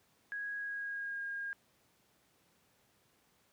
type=tone with pitch glide; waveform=sine; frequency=1654 to 1621.8 Hz; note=G#6 to G#6; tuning=-8 to -42 cents; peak=-37 dBFS; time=0.32-1.53 s; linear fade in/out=0 ms; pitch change=-34 cents; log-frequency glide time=0.59-1.21 s; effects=pink hiss -71 dBFS RMS until 3.52 s + high-pass 100 Hz 12 dB/octave